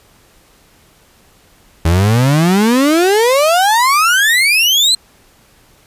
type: exponential sweep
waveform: 35% pulse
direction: up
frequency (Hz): 79.2 to 4186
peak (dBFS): -7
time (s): 1.85-4.95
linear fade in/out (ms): 5
effects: pink hiss -49 dBFS RMS until 5.86 s + resampled to 32000 Hz